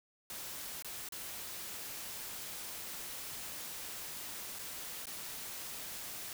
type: noise with dropouts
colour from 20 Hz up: white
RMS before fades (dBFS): -44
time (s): 0.3-6.33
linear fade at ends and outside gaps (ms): 1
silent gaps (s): 0.824-0.846 / 1.088-1.122 / 4.588-4.592 / 5.056-5.069
effects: none